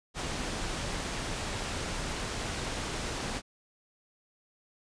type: low-pass noise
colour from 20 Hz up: pink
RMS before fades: -35 dBFS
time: 0.14-3.42 s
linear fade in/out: 50 ms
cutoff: 8900 Hz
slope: 12 dB/octave
effects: resampled to 22050 Hz